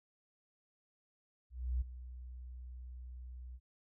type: tone with ADSR envelope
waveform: sine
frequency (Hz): 62.1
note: B1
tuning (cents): +10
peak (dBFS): -30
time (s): 1.5-3.6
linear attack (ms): 310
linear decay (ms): 15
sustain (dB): -15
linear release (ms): 51
effects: none